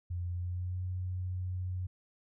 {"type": "tone with pitch glide", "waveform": "sine", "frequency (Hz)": [88, 91.42], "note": ["F2", "F#2"], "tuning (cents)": [14, -20], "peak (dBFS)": -33, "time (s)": [0.1, 1.87], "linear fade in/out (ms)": 10, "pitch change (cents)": 66, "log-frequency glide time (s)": [0.3, 0.82], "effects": []}